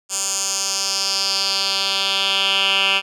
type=tone with band-pass filter sweep; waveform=10% pulse; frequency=194.9 Hz; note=G3; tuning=10 cents flat; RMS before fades=-20 dBFS; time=0.09-3.02 s; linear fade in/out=50 ms; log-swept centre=7400 to 2700 Hz; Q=3.3; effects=none